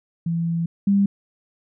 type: tone pair in turn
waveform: sine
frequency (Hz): 167.5 / 199.19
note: E3 / G3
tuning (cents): +28 / +28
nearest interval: minor third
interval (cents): 300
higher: second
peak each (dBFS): -20 / -14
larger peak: second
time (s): 0.26-0.66 / 0.87-1.06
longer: first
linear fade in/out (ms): 5
effects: none